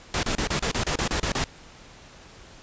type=noise bursts; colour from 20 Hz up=pink; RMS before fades=-25 dBFS; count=11; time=0.14-1.441 s; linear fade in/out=2 ms; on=91 ms; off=30 ms; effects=pink hiss -48 dBFS RMS until 2.62 s + resampled to 16000 Hz